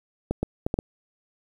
clicks, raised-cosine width 2 ms, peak -11 dBFS, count 5, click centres 0.31 / 0.43 / 0.665 / 0.741 / 0.789 s, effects 8-bit

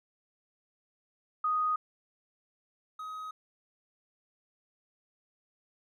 sine / triangle tone pair in turn, 1244.5 / 1262.6 Hz, D#6 / D#6, 0 / +25 cents, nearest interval unison, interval 25 cents, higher second, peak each -26 / -36 dBFS, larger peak first, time 1.44-1.76 / 2.99-3.31 s, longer neither, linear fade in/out 5 ms, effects none

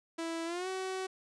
sawtooth tone with pitch glide, 330 to 376.9 Hz, E4 to F#4, +2 to +32 cents, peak -31 dBFS, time 0.18-1.07 s, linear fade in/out 10 ms, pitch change +230 cents, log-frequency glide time 0.45-0.68 s, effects resampled to 22050 Hz

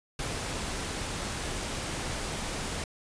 pink noise, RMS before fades -34 dBFS, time 0.19-2.84 s, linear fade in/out 2 ms, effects resampled to 22050 Hz

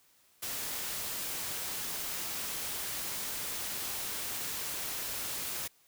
white noise, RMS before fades -37 dBFS, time 0.42-5.68 s, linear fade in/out 10 ms, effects white hiss -66 dBFS RMS until 5.87 s

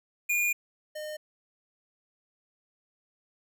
square tone pair in turn, 2427 / 610.1 Hz, D#7 / D#5, -44 / -34 cents, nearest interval 2 octaves, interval 2390 cents, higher first, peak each -25 / -36 dBFS, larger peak first, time 0.29-0.53 / 0.95-1.17 s, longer first, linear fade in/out 10 ms, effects none

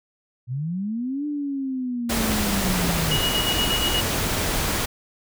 sine linear two-way sweep, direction up then down, 116.54 to 297.9 to 148.8 Hz, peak -24 dBFS, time 0.47-3.19 s, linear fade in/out 50 ms, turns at 1.26 s
pink noise, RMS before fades -24 dBFS, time 2.09-4.86 s, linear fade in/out 10 ms
sine tone with tremolo, 2899 Hz, F#7, 36 cents flat, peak -21 dBFS, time 3.11-4.01 s, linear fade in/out 5 ms, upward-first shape square, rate 8.4 Hz, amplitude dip 55%
effects none

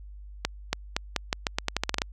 accelerating click train, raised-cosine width 0.2 ms, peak -7 dBFS, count 14, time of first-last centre 0.45-2.019 s, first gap 280 ms, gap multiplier 0.84, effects added 50 Hz sine -41 dBFS peak until 2.12 s

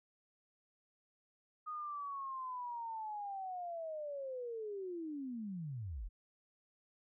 sine linear sweep, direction down, 1245 to 35.32 Hz, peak -40 dBFS, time 1.66-6.09 s, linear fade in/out 20 ms, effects none

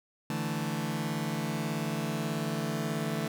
sawtooth chord, D suspended second, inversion none, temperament just, 146.83 / 165.19 / 220.2 Hz, D3 / E3 / A3, 0 / +4 / +2 cents, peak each -31 / -31 / -30 dBFS, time 0.3-3.28 s, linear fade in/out 2 ms, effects none

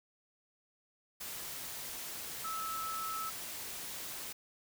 sine tone in noise, 1305 Hz, E6, 18 cents flat, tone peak -37 dBFS, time 2.44-3.3 s, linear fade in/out 10 ms, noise white, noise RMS -43 dBFS, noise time 1.2-4.33 s, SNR +3 dB, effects none

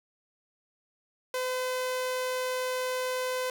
sawtooth tone, 509 Hz, C5, 48 cents flat, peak -25 dBFS, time 1.34-3.5 s, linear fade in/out 2 ms, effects none

